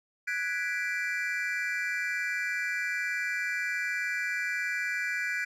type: chord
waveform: triangle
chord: G# half-diminished seventh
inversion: third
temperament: equal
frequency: 1480 / 1661.2 / 1975.5 / 2349 Hz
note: F#6 / G#6 / B6 / D7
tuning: 0 / 0 / 0 / 0 cents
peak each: -33 dBFS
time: 0.27-5.45 s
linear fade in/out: 10 ms
effects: none